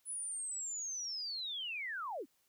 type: linear sweep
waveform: sine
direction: down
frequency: 10140 to 220 Hz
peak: -38 dBFS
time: 0.05-2.26 s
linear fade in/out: 50 ms
effects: white hiss -75 dBFS RMS until 2.48 s